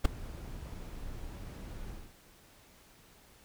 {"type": "noise with ADSR envelope", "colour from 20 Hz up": "brown", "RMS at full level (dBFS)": -19, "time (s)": [0.04, 2.14], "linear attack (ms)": 13, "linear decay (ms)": 8, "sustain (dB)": -24, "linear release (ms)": 220, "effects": ["pink hiss -60 dBFS RMS until 3.44 s"]}